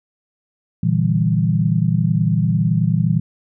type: chord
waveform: sine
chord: E half-diminished seventh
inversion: second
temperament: equal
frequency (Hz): 116.54 / 146.83 / 164.81 / 196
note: Bb2 / D3 / E3 / G3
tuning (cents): 0 / 0 / 0 / 0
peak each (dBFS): -19 / -22 / -17 / -22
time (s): 0.83-3.2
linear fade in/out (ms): 5
effects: none